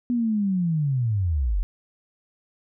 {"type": "linear sweep", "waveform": "sine", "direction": "down", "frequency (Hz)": [246.9, 38.89], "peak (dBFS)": -20, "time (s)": [0.1, 1.63], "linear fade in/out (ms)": 0, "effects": []}